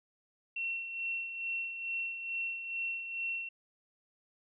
sine tone with tremolo, 2717 Hz, F7, 48 cents flat, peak -32 dBFS, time 0.56-3.49 s, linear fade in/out 5 ms, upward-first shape sine, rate 2.3 Hz, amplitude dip 55%, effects none

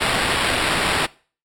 blue noise with sample-and-hold, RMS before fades -20 dBFS, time 0-1.07 s, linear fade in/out 20 ms, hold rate 6300 Hz, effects noise-tail reverb RT60 0.4 s tail -22 dB re dry + low-pass 11000 Hz 12 dB/octave

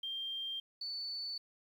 sine tone pair in turn, 3180 / 4486 Hz, G7 / C#8, +24 / +20 cents, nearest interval tritone, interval 596 cents, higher second, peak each -37 / -38 dBFS, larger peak first, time 0.03-0.6 / 0.81-1.38 s, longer neither, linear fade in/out 5 ms, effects 11-bit

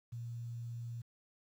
sine tone with quantisation, 117.9 Hz, A#2, 20 cents sharp, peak -40 dBFS, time 0.12-1.02 s, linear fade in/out 10 ms, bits 11, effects none

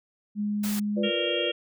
sine tone, 207.7 Hz, G#3, in tune, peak -25 dBFS, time 0.35-1.11 s, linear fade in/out 50 ms
white noise, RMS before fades -35 dBFS, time 0.63-0.8 s, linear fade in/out 10 ms
sine chord, B diminished, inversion second, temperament equal, 349.2 / 493.9 / 587.3 Hz, F4 / B4 / D5, 0 / 0 / 0 cents, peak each -31 dBFS, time 0.96-1.52 s, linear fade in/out 20 ms
harmonic tone, 463.8 Hz, A#4, 9 cents flat, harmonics 1 / 3 / 4 / 5 / 6 / 7, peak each -35 / -41 / -41 / -39 / -32 / -30 dBFS, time 1.03-1.52 s, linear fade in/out 10 ms
effects none

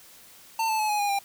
square tone with pitch steps, 898 / 877 / 856.5 / 836.4 / 816.8 / 797.7 Hz, A5 / A5 / A5 / G#5 / G#5 / G5, +35 / -6 / -47 / +12 / -29 / +30 cents, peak -24 dBFS, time 0.59-1.19 s, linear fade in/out 5 ms, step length 100 ms, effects white hiss -51 dBFS RMS until 1.24 s

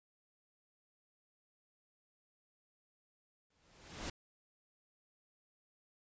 pink noise with exponential growth, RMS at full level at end -40 dBFS, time 3.5-4.1 s, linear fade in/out 5 ms, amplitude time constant 130 ms, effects resampled to 16000 Hz

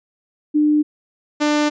sine / sawtooth tone pair in turn, 300 / 297.8 Hz, D4 / D4, +37 / +24 cents, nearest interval unison, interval 13 cents, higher first, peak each -12 / -11 dBFS, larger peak second, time 0.54-0.83 / 1.4-1.7 s, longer second, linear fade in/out 20 ms, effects resampled to 16000 Hz

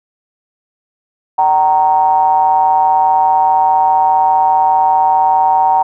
triangle ring-modulated tone, 82.41 Hz, E2, in tune, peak -3 dBFS, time 1.38-5.83 s, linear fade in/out 10 ms, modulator 845 Hz, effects none

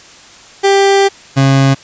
30% pulse tone pair in turn, 394.3 / 135.99 Hz, G4 / C#3, +10 / -33 cents, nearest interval octave + tritone, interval 1843 cents, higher first, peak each -4 dBFS, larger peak neither, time 0.63-1.09 / 1.36-1.75 s, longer first, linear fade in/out 20 ms, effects white hiss -38 dBFS RMS until 1.83 s + resampled to 16000 Hz

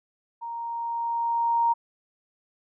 sine tone with level ramp, 932.3 Hz, A#5, in tune, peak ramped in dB -32 to -18 dBFS, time 0.41-1.74 s, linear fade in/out 20 ms, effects none

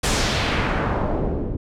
pink noise with low-pass filter sweep, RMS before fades -22 dBFS, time 0.03-1.57 s, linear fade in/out 10 ms, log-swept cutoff 9000 to 260 Hz, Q 1.2, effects none

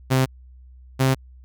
sawtooth tone pair in turn, 130.81 / 132.18 Hz, C3 / C3, 0 / +18 cents, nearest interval unison, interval 18 cents, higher second, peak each -12 dBFS, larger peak neither, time 0.1-0.26 / 0.99-1.15 s, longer neither, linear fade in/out 20 ms, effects added 63 Hz sine -43 dBFS peak until 1.44 s

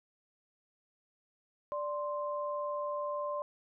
sine tone pair together, 587.3 / 1046.4 Hz, D5 / C6, 0 / 0 cents, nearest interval minor seventh, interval 1000 cents, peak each -35 / -37 dBFS, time 1.72-3.42 s, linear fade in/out 0 ms, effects none

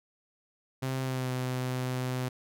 sawtooth tone with pitch glide, 131.5 to 127.46 Hz, C3 to C3, +9 to -45 cents, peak -26 dBFS, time 0.82-2.29 s, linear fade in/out 10 ms, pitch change -54 cents, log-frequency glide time 1-1.31 s, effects none

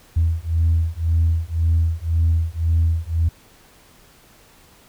sine beating tone pair, 81.4 / 83.3 Hz, E2 / E2, -21 / +19 cents, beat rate 1.9 Hz, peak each -18 dBFS, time 0.16-3.29 s, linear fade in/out 10 ms, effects tanh soft clip ceiling -10 dBFS + pink hiss -51 dBFS RMS until 4.88 s

